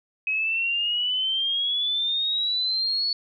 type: exponential sweep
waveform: sine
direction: up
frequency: 2541 to 4436 Hz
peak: -22 dBFS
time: 0.27-3.13 s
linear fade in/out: 2 ms
effects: none